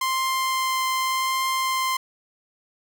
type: tone with vibrato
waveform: sawtooth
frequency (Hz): 1046.5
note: C6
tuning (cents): 0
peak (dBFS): -18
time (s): 0.01-1.97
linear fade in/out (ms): 5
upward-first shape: triangle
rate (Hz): 0.86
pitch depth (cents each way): 8
effects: none